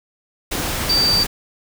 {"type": "tone in noise", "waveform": "sine", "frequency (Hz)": 4644, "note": "D8", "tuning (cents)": -20, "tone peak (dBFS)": -14, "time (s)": [0.89, 1.24], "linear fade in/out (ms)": 10, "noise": "pink", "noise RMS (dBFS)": -23, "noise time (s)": [0.51, 1.27], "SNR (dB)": 6, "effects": []}